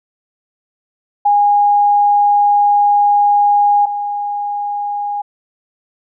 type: tone pair in turn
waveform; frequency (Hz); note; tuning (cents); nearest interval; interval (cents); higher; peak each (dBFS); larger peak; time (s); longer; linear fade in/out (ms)
sine; 820 / 820; G#5 / G#5; -22 / -22; unison; 0; neither; -8 / -17; first; 1.25-3.86 / 3.86-5.22; first; 10
effects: none